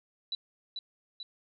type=tone with echo; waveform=sine; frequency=3951 Hz; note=B7; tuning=in tune; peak=-31 dBFS; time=0.32-0.35 s; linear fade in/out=2 ms; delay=440 ms; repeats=2; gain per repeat=-4 dB; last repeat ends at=1.23 s; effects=none